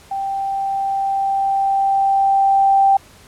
sine tone with level ramp, 784 Hz, G5, in tune, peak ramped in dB -20 to -9 dBFS, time 0.11-2.97 s, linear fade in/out 5 ms, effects pink hiss -46 dBFS RMS until 3.27 s + low-pass 12000 Hz 12 dB/octave

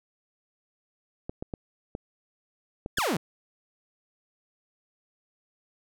clicks, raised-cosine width 2 ms, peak -20 dBFS, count 6, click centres 1.295 / 1.425 / 1.538 / 1.951 / 2.861 / 2.985 s
sawtooth exponential sweep, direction down, 1844 to 140 Hz, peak -21 dBFS, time 2.97-3.17 s, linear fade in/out 5 ms
effects none

